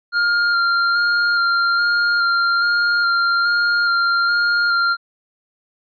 square tone with vibrato, 1400 Hz, F6, 4 cents sharp, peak -15 dBFS, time 0.12-4.97 s, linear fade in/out 50 ms, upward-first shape square, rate 1.2 Hz, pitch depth 14 cents each way, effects resampled to 11025 Hz

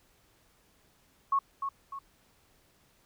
sine tone with echo, 1100 Hz, C#6, 14 cents flat, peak -23 dBFS, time 1.32-1.39 s, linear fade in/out 5 ms, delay 300 ms, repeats 2, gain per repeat -7 dB, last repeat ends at 1.99 s, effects pink hiss -66 dBFS RMS until 3.05 s

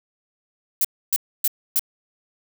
violet noise bursts, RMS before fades -19 dBFS, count 4, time 0.81-1.794 s, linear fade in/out 2 ms, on 36 ms, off 280 ms, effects none

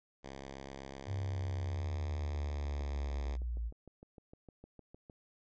5% pulse tone with pitch glide, 67.9 to 71.65 Hz, C#2 to D2, -35 to -42 cents, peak -34 dBFS, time 0.23-3.37 s, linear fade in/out 20 ms, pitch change +93 cents, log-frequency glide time 1.61-1.88 s
sine linear sweep, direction down, 98 to 55.5 Hz, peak -34 dBFS, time 1.06-3.72 s, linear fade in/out 50 ms
click train, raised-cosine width 2 ms, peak -39 dBFS, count 19, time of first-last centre 2.35-5.098 s, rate 6.55 Hz
effects resampled to 16000 Hz

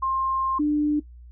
sine tone pair in turn, 1060 / 297.5 Hz, C6 / D4, +22 / +22 cents, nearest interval octave + minor seventh, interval 2200 cents, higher first, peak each -22 / -18 dBFS, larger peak second, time 0.02-0.59 / 0.59-1 s, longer first, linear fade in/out 10 ms, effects noise-tail reverb RT60 0.1 s tail -17 dB re dry + added 60 Hz sine -42 dBFS peak until 1.31 s

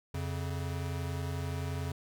square tone pair together, 87.31 / 138.59 Hz, F2 / C#3, 0 / 0 cents, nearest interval minor sixth, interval 800 cents, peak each -36 / -38 dBFS, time 0.14-1.92 s, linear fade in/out 5 ms, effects 12-bit

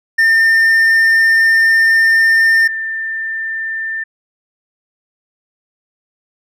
triangle / sine tone pair in turn, 1806 / 1790.4 Hz, A6 / A6, +45 / +30 cents, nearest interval unison, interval 15 cents, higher first, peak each -6 / -18 dBFS, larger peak first, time 0.18-2.68 / 2.68-4.04 s, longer first, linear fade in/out 10 ms, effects none

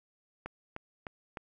click train, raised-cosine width 0.5 ms, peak -24 dBFS, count 4, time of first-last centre 0.46-1.372 s, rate 3.29 Hz, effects none

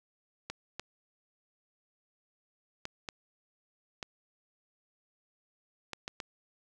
clicks, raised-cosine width 0.2 ms, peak -20 dBFS, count 8, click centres 0.5 / 0.796 / 2.854 / 3.088 / 4.028 / 5.933 / 6.079 / 6.202 s, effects none

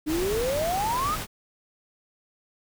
sine exponential sweep, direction up, 295.9 to 1300 Hz, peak -24 dBFS, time 0.06-1.16 s, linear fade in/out 20 ms
pink noise, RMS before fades -32 dBFS, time 0.06-1.27 s, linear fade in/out 50 ms
effects none

